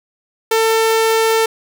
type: tone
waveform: sawtooth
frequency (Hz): 447.5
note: A4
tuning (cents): +29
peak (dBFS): -8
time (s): 0.51-1.46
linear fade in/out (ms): 5
effects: none